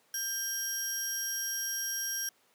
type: tone pair together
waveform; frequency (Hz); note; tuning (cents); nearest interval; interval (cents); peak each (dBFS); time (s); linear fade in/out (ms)
30% pulse; 1585 / 5648; G6 / F8; +19 / +19; octave + minor seventh; 2200; -37 / -29; 0.14-2.29; 2
effects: pink hiss -67 dBFS RMS until 2.54 s + high-pass 300 Hz 12 dB/octave